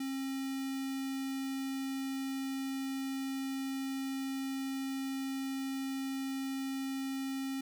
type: tone with notch filter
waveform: square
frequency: 268.7 Hz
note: C4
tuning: 46 cents sharp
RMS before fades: -37 dBFS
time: 0-7.61 s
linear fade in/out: 5 ms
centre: 1000 Hz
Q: 1.1
effects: none